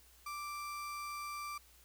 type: tone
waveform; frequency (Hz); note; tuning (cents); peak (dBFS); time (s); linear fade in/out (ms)
35% pulse; 1174.7; D6; 0; -39; 0.26-1.58; 5
effects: added 60 Hz sine -65 dBFS peak until 1.84 s + white hiss -64 dBFS RMS until 1.84 s